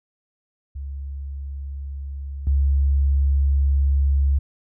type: tone with level steps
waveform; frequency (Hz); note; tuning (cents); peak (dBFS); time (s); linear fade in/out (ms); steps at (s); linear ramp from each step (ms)
sine; 69.3; C#2; 0; -28 / -15; 0.75-4.39; 10; 2.47; 2
effects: none